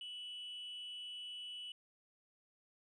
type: tone with amplitude modulation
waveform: sine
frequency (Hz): 2960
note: F#7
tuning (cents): 0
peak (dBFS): -40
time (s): 0.01-1.72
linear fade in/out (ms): 2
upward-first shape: sine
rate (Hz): 292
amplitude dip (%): 55
effects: tanh soft clip ceiling -42 dBFS